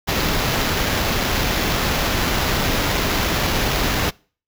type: noise with sample-and-hold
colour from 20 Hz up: pink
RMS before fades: -20 dBFS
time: 0.07-4.11 s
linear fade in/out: 20 ms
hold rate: 8820 Hz
effects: noise-tail reverb RT60 0.4 s tail -25 dB re dry